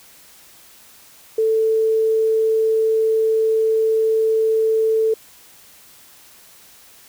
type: tone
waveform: sine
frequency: 442.5 Hz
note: A4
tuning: 10 cents sharp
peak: -14 dBFS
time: 1.38-5.14 s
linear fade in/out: 5 ms
effects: white hiss -47 dBFS RMS until 7.08 s